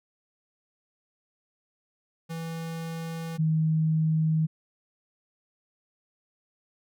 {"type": "tone pair in turn", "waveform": ["square", "sine"], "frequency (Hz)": [164.4, 158.15], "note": ["E3", "D#3"], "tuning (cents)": [-4, 29], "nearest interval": "minor second", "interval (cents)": 67, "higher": "first", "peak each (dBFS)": [-33, -21], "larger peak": "second", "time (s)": [[2.29, 3.38], [3.38, 4.47]], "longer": "neither", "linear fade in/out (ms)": 20, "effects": []}